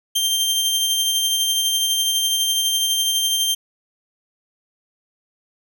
sawtooth tone with tremolo, 3160 Hz, G7, 13 cents sharp, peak -13 dBFS, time 0.15-3.55 s, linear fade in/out 10 ms, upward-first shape sine, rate 12 Hz, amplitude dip 30%, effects none

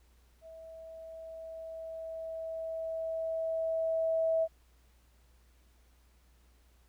sine tone with level ramp, 650 Hz, E5, 24 cents flat, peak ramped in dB -47 to -25 dBFS, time 0.41-4.48 s, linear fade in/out 50 ms, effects added 60 Hz sine -62 dBFS peak until 6.88 s + pink hiss -70 dBFS RMS until 6.88 s

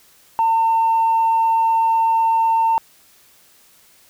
sine tone, 904 Hz, A5, 47 cents sharp, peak -12 dBFS, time 0.39-2.78 s, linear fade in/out 0 ms, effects tanh soft clip ceiling -10 dBFS + white hiss -52 dBFS RMS until 4.09 s

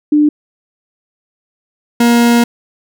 sine / 40% pulse tone pair in turn, 298.1 / 236.6 Hz, D4 / A#3, +26 / +26 cents, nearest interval major third, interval 400 cents, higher first, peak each -6 dBFS, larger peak neither, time 0.12-0.29 / 2-2.44 s, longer second, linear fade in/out 5 ms, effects none

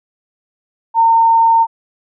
sine tone, 912 Hz, A#5, 38 cents flat, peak -7 dBFS, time 0.94-1.67 s, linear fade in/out 50 ms, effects none

